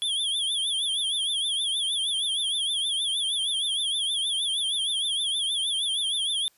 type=tone with vibrato; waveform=square; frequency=3340 Hz; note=G#7; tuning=9 cents sharp; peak=-25 dBFS; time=0.02-6.48 s; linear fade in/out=0 ms; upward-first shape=triangle; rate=6.4 Hz; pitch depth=140 cents each way; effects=white hiss -64 dBFS RMS until 6.57 s + resampled to 32000 Hz